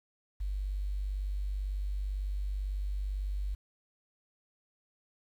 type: tone with quantisation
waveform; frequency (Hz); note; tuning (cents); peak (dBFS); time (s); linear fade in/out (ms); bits
sine; 49; G1; 0; -31; 0.4-3.55; 10; 10
effects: none